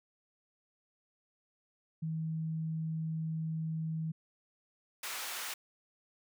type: tone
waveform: sine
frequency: 160 Hz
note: D#3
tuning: 49 cents sharp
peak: -33 dBFS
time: 2.02-4.12 s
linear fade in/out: 10 ms
type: high-pass noise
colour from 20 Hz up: pink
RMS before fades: -40 dBFS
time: 5.03-5.54 s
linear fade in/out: 5 ms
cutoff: 1100 Hz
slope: 12 dB/octave
effects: none